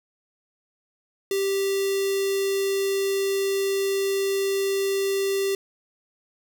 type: tone with notch filter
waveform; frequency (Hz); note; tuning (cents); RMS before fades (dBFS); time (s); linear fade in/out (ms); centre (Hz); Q
square; 392; G4; 0; -24; 1.31-5.55; 2; 1000; 0.57
effects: 10-bit